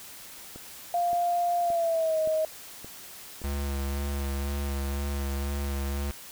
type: click train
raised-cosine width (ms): 2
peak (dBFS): -29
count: 6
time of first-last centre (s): 0.56-3.417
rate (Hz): 1.75
type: tone with pitch glide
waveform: sine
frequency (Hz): 698.5 to 629.5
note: F5 to D#5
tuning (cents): 0 to +20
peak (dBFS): -23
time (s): 0.94-2.45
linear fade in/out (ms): 2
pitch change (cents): -180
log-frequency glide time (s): 1.61-2.18
type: tone with vibrato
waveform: square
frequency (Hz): 70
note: C#2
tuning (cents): +18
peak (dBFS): -29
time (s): 3.44-6.11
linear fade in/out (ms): 0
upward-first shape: sine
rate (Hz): 2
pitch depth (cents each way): 22
effects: white hiss -45 dBFS RMS until 6.31 s